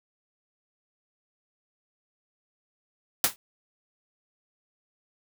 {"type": "noise with exponential decay", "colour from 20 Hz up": "white", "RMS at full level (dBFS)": -17, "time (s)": [3.24, 3.36], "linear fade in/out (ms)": 1, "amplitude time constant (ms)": 24, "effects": []}